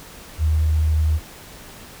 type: tone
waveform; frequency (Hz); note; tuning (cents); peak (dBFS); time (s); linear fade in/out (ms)
sine; 77.78; D#2; 0; -15; 0.38-1.2; 50
effects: pink hiss -41 dBFS RMS until 2 s